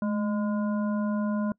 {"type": "harmonic tone with a mistuned harmonic", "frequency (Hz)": 204.8, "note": "G#3", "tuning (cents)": -24, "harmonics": [1, 3, 5, 7], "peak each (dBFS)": [-25, -35, -39, -42], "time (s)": [0.02, 1.52], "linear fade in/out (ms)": 2, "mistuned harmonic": 1, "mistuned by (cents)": 59, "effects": ["noise-tail reverb RT60 0.1 s tail -24 dB re dry"]}